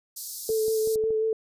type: high-pass noise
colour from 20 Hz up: white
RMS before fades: -35 dBFS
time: 0.16-0.96 s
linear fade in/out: 10 ms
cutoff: 4300 Hz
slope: 48 dB/octave
type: tone with vibrato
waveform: sine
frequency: 440 Hz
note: A4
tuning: in tune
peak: -22 dBFS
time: 0.49-1.33 s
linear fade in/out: 2 ms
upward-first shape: sine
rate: 5.5 Hz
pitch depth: 18 cents each way
type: clicks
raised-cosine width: 2 ms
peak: -28 dBFS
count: 6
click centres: 0.501 / 0.682 / 0.874 / 0.958 / 1.039 / 1.106 s
effects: resampled to 32000 Hz